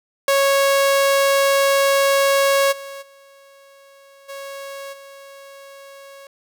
sawtooth tone with level steps, 552 Hz, C#5, 7 cents flat, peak -10 / -28 / -42 / -27 / -35 dBFS, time 0.28-6.27 s, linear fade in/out 2 ms, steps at 2.71 / 3.01 / 4.28 / 4.92 s, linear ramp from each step 20 ms, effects none

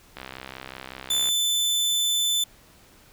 click train, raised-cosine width 0.3 ms, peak -20 dBFS, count 74, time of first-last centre 0.17-1.288 s, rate 65.3 Hz
sawtooth tone, 3520 Hz, A7, in tune, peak -18 dBFS, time 1.1-2.44 s, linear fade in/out 5 ms
effects pink hiss -54 dBFS RMS until 3.12 s

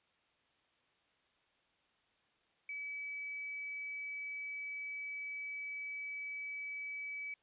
sine tone, 2289 Hz, D7, 45 cents flat, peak -40 dBFS, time 2.69-7.34 s, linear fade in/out 2 ms, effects white hiss -74 dBFS RMS until 7.42 s + resampled to 8000 Hz

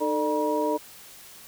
sine tone cluster, 305.3 / 444.6 / 598 / 957 Hz, D#4 / A4 / D5 / A#5, -33 / +18 / +31 / +45 cents, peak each -28 dBFS, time 0-0.78 s, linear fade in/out 20 ms, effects white hiss -47 dBFS RMS until 1.47 s

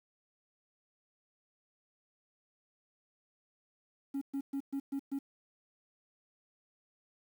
triangle tone bursts, 275.7 Hz, C#4, 9 cents flat, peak -30 dBFS, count 6, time 4.14-5.19 s, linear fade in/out 10 ms, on 75 ms, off 120 ms, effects tanh soft clip ceiling -28 dBFS + 10-bit

